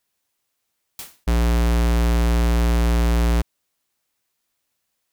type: noise with exponential decay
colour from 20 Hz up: white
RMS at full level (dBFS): -30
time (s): 0.99-1.24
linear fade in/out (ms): 2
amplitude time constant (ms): 53
type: tone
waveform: square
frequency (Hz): 58.27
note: A#1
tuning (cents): 0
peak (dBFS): -16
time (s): 1.27-3.42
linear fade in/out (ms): 10
effects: white hiss -75 dBFS RMS until 5.12 s